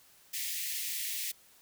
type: high-pass noise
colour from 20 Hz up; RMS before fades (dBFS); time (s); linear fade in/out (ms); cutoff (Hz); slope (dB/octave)
white; -36; 0.33-1.32; 10; 1800; 96
effects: white hiss -61 dBFS RMS until 1.61 s